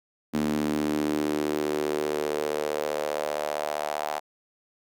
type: tone with high-pass filter sweep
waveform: sawtooth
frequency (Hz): 75.2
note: D2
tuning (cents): +42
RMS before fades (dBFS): -28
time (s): 0.33-4.2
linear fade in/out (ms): 20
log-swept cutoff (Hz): 240 to 740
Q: 3.8
effects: none